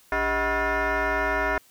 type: tone with frequency modulation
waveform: sine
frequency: 400.2 Hz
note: G4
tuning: 36 cents sharp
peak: -20 dBFS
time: 0.12-1.58 s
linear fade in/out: 2 ms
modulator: 344 Hz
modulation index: 4.6
effects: tanh soft clip ceiling -19 dBFS + white hiss -57 dBFS RMS until 1.7 s